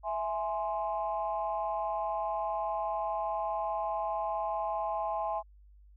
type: chord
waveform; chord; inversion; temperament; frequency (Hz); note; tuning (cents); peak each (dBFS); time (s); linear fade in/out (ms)
sine; E augmented; none; equal with one note detuned; 659.3 / 834.5 / 1046.5; E5 / G#5 / B#5; 0 / +8 / 0; -34 / -33 / -36; 0.03-5.43; 50
effects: tanh soft clip ceiling -21 dBFS + added 50 Hz sine -54 dBFS peak until 5.96 s